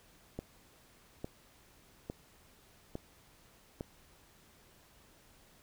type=click train; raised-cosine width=2 ms; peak=-25 dBFS; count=5; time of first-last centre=0.39-3.809 s; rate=1.17 Hz; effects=pink hiss -63 dBFS RMS until 5.62 s